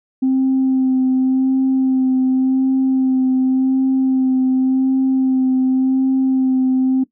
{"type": "tone with vibrato", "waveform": "sine", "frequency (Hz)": 261.6, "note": "C4", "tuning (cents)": 0, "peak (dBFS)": -11, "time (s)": [0.22, 7.04], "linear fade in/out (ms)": 10, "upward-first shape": "sine", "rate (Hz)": 0.89, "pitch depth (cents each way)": 17, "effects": ["noise-tail reverb RT60 0.1 s tail -18 dB re dry", "tanh soft clip ceiling -9 dBFS"]}